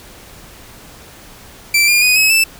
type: tone with pitch steps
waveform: sawtooth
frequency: 2338 / 2411 / 2486 / 2563 / 2643 Hz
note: D7 / D7 / D#7 / E7 / E7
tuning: -8 / +45 / -2 / -49 / +4 cents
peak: -6 dBFS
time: 1.74-2.44 s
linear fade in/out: 5 ms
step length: 140 ms
effects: pink hiss -39 dBFS RMS until 2.59 s